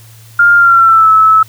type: tone with pitch glide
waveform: sine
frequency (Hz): 1404 to 1302.4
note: F6 to E6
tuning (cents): +9 to -21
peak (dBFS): -3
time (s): 0.39-1.43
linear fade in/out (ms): 5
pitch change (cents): -130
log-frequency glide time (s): 0.56-1.1
effects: added 112 Hz sine -36 dBFS peak until 1.48 s + white hiss -42 dBFS RMS until 1.48 s